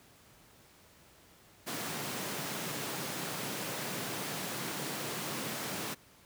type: high-pass noise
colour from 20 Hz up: pink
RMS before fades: -38 dBFS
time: 1.66-5.95 s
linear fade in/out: 20 ms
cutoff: 120 Hz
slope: 48 dB/octave
effects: pink hiss -60 dBFS RMS until 6.25 s + high-pass 60 Hz 12 dB/octave